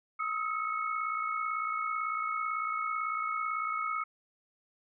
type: tone cluster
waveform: sine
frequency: 1263 / 1321 / 2199 Hz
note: D#6 / E6 / C#7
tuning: +26 / +3 / -14 cents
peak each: -32 / -38 / -38 dBFS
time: 0.19-4.04 s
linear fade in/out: 10 ms
effects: none